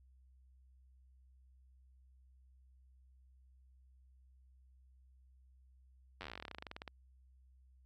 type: slowing click train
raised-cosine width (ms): 0.3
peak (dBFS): -29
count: 25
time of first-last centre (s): 6.21-6.878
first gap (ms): 10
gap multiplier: 1.08
effects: added 64 Hz sine -62 dBFS peak until 7.85 s + AAC 64 kbps